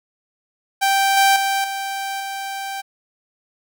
sawtooth tone with level steps, 783 Hz, G5, 2 cents flat, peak -11 / -8 / -14 / -20 / -22 dBFS, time 0.81-2.82 s, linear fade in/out 20 ms, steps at 1.17 / 1.36 / 1.64 / 2.2 s, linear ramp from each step 2 ms, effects none

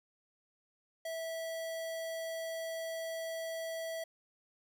square tone, 654 Hz, E5, 14 cents flat, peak -38 dBFS, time 1.05-4.04 s, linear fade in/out 5 ms, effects none

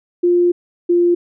sine tone pair in turn, 351.2 / 348.4 Hz, F4 / F4, +10 / -4 cents, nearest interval unison, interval 14 cents, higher first, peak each -10 dBFS, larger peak neither, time 0.23-0.52 / 0.89-1.15 s, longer first, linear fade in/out 10 ms, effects none

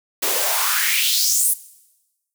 white noise with high-pass filter sweep, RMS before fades -19 dBFS, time 0.22-1.54 s, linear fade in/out 10 ms, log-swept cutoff 330 to 11000 Hz, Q 3.4, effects noise-tail reverb RT60 1.0 s tail -19 dB re dry

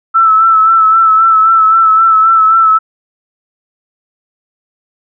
sine tone with vibrato, 1318.5 Hz, E6, in tune, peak -4 dBFS, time 0.14-2.79 s, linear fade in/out 20 ms, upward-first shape sine, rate 3.8 Hz, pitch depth 34 cents each way, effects none

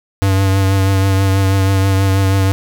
square tone with vibrato, 96.7 Hz, G2, 23 cents flat, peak -11 dBFS, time 0.22-2.52 s, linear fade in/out 0 ms, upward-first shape triangle, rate 6.2 Hz, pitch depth 29 cents each way, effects none

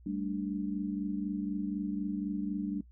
sine chord, G suspended second, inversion none, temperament equal, 196 / 220 / 293.7 Hz, G3 / A3 / D4, 0 / 0 / 0 cents, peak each -35 / -38 / -35 dBFS, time 0.06-2.81 s, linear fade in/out 5 ms, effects noise-tail reverb RT60 0.1 s tail -21 dB re dry + added 60 Hz sine -53 dBFS peak until 2.91 s

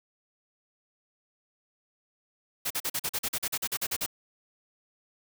white noise bursts, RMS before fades -30 dBFS, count 15, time 2.65-4.063 s, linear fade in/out 10 ms, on 55 ms, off 42 ms, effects none

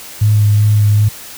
sine tone with vibrato, 105 Hz, G#2, 19 cents sharp, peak -7 dBFS, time 0.21-1.09 s, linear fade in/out 10 ms, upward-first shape sine, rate 2.6 Hz, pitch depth 17 cents each way, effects white hiss -32 dBFS RMS until 1.37 s

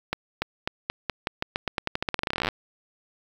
accelerating click train, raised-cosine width 0.3 ms, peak -9 dBFS, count 30, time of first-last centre 0.13-2.487 s, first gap 290 ms, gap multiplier 0.88, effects 7-bit

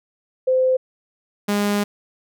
sine / sawtooth tone pair in turn, 516 / 204.8 Hz, C5 / G#3, -24 / -24 cents, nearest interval octave + major third, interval 1600 cents, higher first, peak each -14 dBFS, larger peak neither, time 0.47-0.77 / 1.48-1.84 s, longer second, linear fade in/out 10 ms, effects none

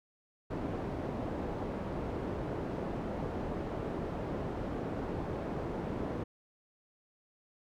white low-pass noise, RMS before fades -37 dBFS, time 0.5-6.24 s, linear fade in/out 10 ms, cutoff 490 Hz, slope 12 dB/octave, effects none

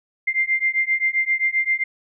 sine beating tone pair, 2093 / 2100.6 Hz, C7 / C7, 0 / +6 cents, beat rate 7.6 Hz, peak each -21 dBFS, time 0.27-1.84 s, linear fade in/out 10 ms, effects none

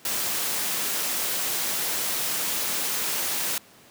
white noise, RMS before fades -27 dBFS, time 0.05-3.58 s, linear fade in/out 2 ms, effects pink hiss -52 dBFS RMS until 3.9 s + high-pass 150 Hz 12 dB/octave

